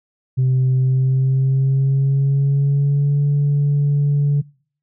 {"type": "tone with pitch glide", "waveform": "sine", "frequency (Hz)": [129.6, 143.8], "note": ["C3", "D3"], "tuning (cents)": [-16, -36], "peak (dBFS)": -11, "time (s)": [0.37, 4.42], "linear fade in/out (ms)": 20, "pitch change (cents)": 180, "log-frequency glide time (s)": [0.76, 3.23], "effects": ["noise-tail reverb RT60 0.5 s tail -25 dB re dry", "tanh soft clip ceiling -11 dBFS"]}